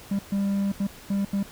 triangle tone bursts at uneven times, 198.5 Hz, G3, 22 cents sharp, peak -20 dBFS, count 5, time 0.11-0.19 / 0.32-0.72 / 0.8-0.87 / 1.1-1.25 / 1.33-1.43 s, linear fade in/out 5 ms, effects pink hiss -46 dBFS RMS until 1.51 s

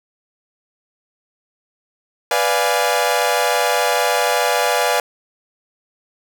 sawtooth chord, B diminished seventh, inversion none, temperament equal, 493.9 / 587.3 / 698.5 / 830.6 Hz, B4 / D5 / F5 / Ab5, 0 / 0 / 0 / 0 cents, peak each -17 dBFS, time 2.31-5 s, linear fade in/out 2 ms, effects none

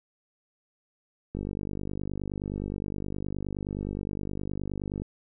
click train, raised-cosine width 3 ms, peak -20 dBFS, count 183, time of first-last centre 1.35-5.019 s, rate 49.6 Hz, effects none

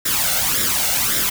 white noise with flanger, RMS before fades -19 dBFS, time 0.05-1.3 s, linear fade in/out 10 ms, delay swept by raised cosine 0.55 to 1.45 ms, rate 1.8 Hz, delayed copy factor +0.65, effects none

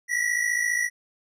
square tone pair together, 1908.2 / 1963 Hz, A#6 / B6, +40 / -11 cents, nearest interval unison, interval 49 cents, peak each -26 dBFS, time 0.08-0.9 s, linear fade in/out 50 ms, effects low-pass 11000 Hz 12 dB/octave

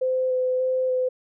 sine tone with vibrato, 512 Hz, C5, 38 cents flat, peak -20 dBFS, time 0.01-1.09 s, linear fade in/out 10 ms, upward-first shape square, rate 1.7 Hz, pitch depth 10 cents each way, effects none

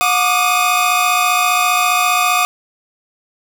45% pulse tone cluster, 724 / 1163 / 1218 / 2504 Hz, F#5 / D6 / D#6 / D#7, -38 / -17 / -37 / +10 cents, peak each -18 dBFS, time 0.01-2.45 s, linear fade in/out 0 ms, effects none

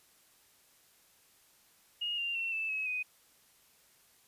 sine tone with pitch steps, 2862 / 2785 / 2711 / 2638 / 2567 / 2499 Hz, F7 / F7 / E7 / E7 / E7 / D#7, +42 / -5 / +48 / +1 / -47 / +7 cents, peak -32 dBFS, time 2.01-3.03 s, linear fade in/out 10 ms, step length 170 ms, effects white hiss -65 dBFS RMS until 4.27 s + resampled to 32000 Hz

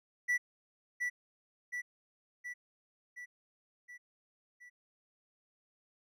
triangle tone with echo, 1960 Hz, B6, 14 cents flat, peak -26 dBFS, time 0.28-0.38 s, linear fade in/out 20 ms, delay 720 ms, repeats 6, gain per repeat -4 dB, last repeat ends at 4.7 s, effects none

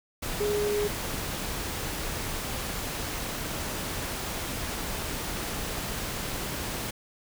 sine tone in noise, 414.9 Hz, G#4, 2 cents flat, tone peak -25 dBFS, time 0.4-0.88 s, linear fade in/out 10 ms, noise pink, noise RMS -33 dBFS, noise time 0.22-6.91 s, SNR +5 dB, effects none

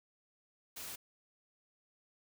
white noise, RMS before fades -45 dBFS, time 0.76-0.96 s, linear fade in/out 10 ms, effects none

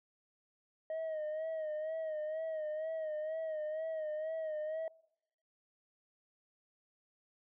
sine tone with vibrato, 627 Hz, D#5, 13 cents sharp, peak -33 dBFS, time 0.9-4.88 s, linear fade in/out 2 ms, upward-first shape sine, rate 2.1 Hz, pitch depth 54 cents each way, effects noise-tail reverb RT60 0.8 s tail -25 dB re dry + tanh soft clip ceiling -35 dBFS

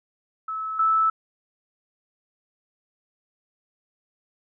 sine tone pair in turn, 1300 / 1311.3 Hz, E6 / E6, -24 / -9 cents, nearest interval unison, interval 15 cents, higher second, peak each -27 / -17 dBFS, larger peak second, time 0.48-0.79 / 0.79-1.1 s, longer neither, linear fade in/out 5 ms, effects none

